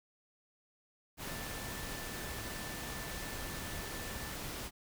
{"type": "tone in noise", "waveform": "sine", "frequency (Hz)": 1766, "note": "A6", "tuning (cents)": 6, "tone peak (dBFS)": -50, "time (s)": [1.25, 4.36], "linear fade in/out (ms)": 50, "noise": "pink", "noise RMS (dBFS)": -42, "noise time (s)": [1.17, 4.71], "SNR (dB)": -11, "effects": []}